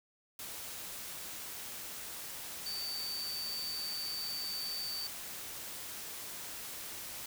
sine tone in noise, 4578 Hz, D8, 45 cents flat, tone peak -37 dBFS, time 2.66-5.07 s, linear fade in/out 2 ms, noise white, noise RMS -44 dBFS, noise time 0.39-7.26 s, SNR +4 dB, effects none

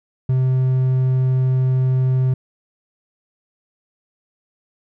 triangle tone, 129.5 Hz, C3, 17 cents flat, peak -12 dBFS, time 0.29-2.34 s, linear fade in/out 5 ms, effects none

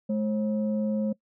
sine tone pair together, 212.7 / 536 Hz, G#3 / C5, +42 / +42 cents, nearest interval octave + major third, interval 1600 cents, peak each -24 / -30 dBFS, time 0.09-1.13 s, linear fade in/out 10 ms, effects noise-tail reverb RT60 0.1 s tail -22 dB re dry + tanh soft clip ceiling -18 dBFS

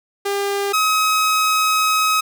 sawtooth tone pair in turn, 400.7 / 1272.1 Hz, G4 / D#6, +38 / +38 cents, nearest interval octave + minor sixth, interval 2000 cents, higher second, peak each -15 / -11 dBFS, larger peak second, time 0.25-0.73 / 0.73-2.21 s, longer second, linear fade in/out 10 ms, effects none

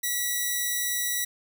5% pulse tone, 1943 Hz, B6, 29 cents flat, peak -15 dBFS, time 0.03-1.25 s, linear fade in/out 10 ms, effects none

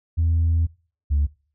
sine tone pair in turn, 82.41 / 72.18 Hz, E2 / D2, 0 / -29 cents, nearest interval major second, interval 229 cents, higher first, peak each -15 dBFS, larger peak neither, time 0.17-0.67 / 1.1-1.27 s, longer first, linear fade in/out 20 ms, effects noise-tail reverb RT60 0.4 s tail -22 dB re dry + tanh soft clip ceiling -14 dBFS

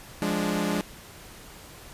sawtooth chord, D diminished, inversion first, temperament equal, 174.61 / 207.7 / 293.7 Hz, F3 / Ab3 / D4, 0 / 0 / 0 cents, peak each -26 / -24 / -26 dBFS, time 0.22-0.81 s, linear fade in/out 0 ms, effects pink hiss -46 dBFS RMS until 1.93 s + resampled to 32000 Hz

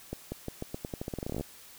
accelerating click train, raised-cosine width 2 ms, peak -21 dBFS, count 20, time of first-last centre 0.13-1.41 s, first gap 190 ms, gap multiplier 0.86, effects white hiss -52 dBFS RMS until 1.78 s

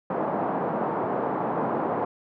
white band-pass noise, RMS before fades -27 dBFS, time 0.1-2.05 s, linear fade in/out 5 ms, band 150 to 970 Hz, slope 24 dB/octave, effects none

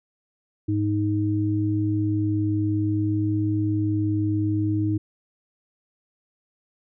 sine tone pair together, 104.4 / 312.6 Hz, G#2 / D#4, +10 / +8 cents, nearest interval octave + perfect fifth, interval 1898 cents, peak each -23 dBFS, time 0.68-4.98 s, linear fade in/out 10 ms, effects none

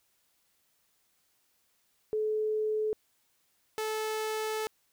sine / sawtooth tone pair in turn, 430.6 / 434.8 Hz, A4 / A4, -37 / -21 cents, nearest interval unison, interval 16 cents, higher second, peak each -27 dBFS, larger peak neither, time 2.13-2.93 / 3.78-4.67 s, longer second, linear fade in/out 0 ms, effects white hiss -72 dBFS RMS until 4.92 s

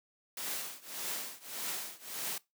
white noise with tremolo, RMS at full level -36 dBFS, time 0.37-2.38 s, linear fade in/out 2 ms, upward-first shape triangle, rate 1.7 Hz, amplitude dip 95%, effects noise-tail reverb RT60 0.2 s tail -21 dB re dry + high-pass 200 Hz 12 dB/octave

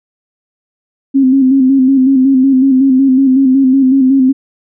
sine tone with vibrato, 265.3 Hz, C4, 24 cents sharp, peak -5 dBFS, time 1.14-4.33 s, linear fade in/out 20 ms, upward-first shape square, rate 5.4 Hz, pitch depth 45 cents each way, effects none

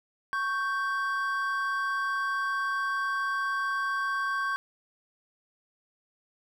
triangle tone pair together, 1108.7 / 1564.2 Hz, C#6 / G6, 0 / -4 cents, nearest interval tritone, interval 596 cents, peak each -28 dBFS, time 0.33-4.56 s, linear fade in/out 0 ms, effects none

